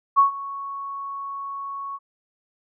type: tone with ADSR envelope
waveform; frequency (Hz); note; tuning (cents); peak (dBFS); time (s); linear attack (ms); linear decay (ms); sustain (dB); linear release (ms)
sine; 1108.7; C#6; 0; -10; 0.16-1.99; 28; 120; -19; 40
effects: none